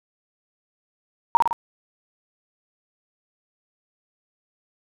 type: tone with echo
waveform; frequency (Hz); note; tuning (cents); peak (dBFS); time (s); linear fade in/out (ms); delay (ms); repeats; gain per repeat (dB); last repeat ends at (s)
sine; 932.3; A#5; 0; -9; 1.35-1.37; 0; 53; 3; -4; 1.529
effects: none